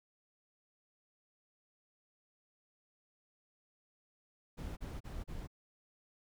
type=noise bursts; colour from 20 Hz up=brown; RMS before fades=-43 dBFS; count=4; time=4.57-5.475 s; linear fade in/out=20 ms; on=200 ms; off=35 ms; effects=none